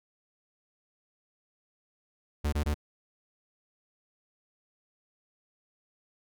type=tone bursts; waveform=45% pulse; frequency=74.2 Hz; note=D2; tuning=18 cents sharp; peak=-26 dBFS; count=3; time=2.44-2.744 s; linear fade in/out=10 ms; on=86 ms; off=23 ms; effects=none